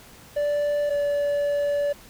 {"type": "tone pair in turn", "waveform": "triangle", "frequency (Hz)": [584, 576.6], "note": ["D5", "D5"], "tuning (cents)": [-10, -32], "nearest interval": "unison", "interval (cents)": 22, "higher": "first", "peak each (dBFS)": -19, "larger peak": "neither", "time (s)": [[0.36, 0.9], [0.9, 1.93]], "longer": "second", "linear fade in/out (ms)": 10, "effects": ["pink hiss -48 dBFS RMS until 2.09 s"]}